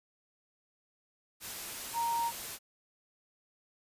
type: tone in noise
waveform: sine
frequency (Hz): 932.3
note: A#5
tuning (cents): 0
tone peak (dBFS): -29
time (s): 1.93-2.32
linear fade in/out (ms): 50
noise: white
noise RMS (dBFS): -41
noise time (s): 1.4-2.59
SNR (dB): +9
effects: resampled to 32000 Hz